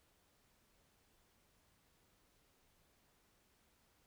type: silence
effects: pink hiss -74 dBFS RMS until 4.06 s